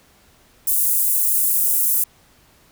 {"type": "high-pass noise", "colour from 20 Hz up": "pink", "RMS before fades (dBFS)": -18, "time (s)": [0.67, 2.04], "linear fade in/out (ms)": 5, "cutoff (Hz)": 10000, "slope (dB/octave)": 24, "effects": ["pink hiss -54 dBFS RMS until 2.71 s"]}